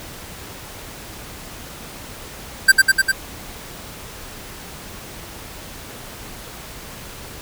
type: tone with echo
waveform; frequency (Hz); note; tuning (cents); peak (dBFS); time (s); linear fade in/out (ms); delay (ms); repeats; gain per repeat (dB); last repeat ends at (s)
square; 1568; G6; 0; -6; 2.68-2.72; 10; 100; 4; -2; 3.12
effects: pink hiss -36 dBFS RMS until 7.41 s